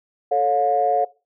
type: chord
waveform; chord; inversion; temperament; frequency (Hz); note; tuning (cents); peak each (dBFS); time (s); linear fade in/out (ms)
sine; A augmented; none; equal with one note detuned; 440 / 554.4 / 714; A4 / C#5 / E#5; 0 / 0 / +38; -23 / -22 / -18; 0.31-1.05; 10
effects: noise-tail reverb RT60 0.3 s tail -21 dB re dry + tanh soft clip ceiling -7 dBFS